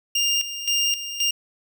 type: tone with tremolo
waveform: 25% pulse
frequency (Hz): 2804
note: F7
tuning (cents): +6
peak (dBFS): -15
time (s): 0.15-1.31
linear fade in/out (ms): 5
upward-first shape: square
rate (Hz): 1.9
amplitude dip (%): 70
effects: none